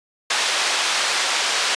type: band-pass noise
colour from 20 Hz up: white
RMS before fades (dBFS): -21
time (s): 0.3-1.75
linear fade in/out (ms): 5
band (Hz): 600 to 4800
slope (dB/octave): 12
effects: resampled to 22050 Hz